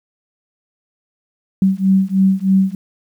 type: beating tone pair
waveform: sine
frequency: 190 / 193.2 Hz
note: F#3 / G3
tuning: +46 / -25 cents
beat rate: 3.2 Hz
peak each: -14 dBFS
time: 1.62-2.75 s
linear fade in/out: 2 ms
effects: 8-bit